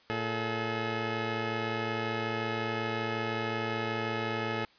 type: tone pair together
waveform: 10% pulse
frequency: 113.39 / 428.1 Hz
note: A#2 / A4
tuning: -47 / -47 cents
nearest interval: octave + major seventh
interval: 2300 cents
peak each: -25 dBFS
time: 0.1-4.65 s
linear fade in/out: 0 ms
effects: white hiss -61 dBFS RMS until 4.78 s + resampled to 11025 Hz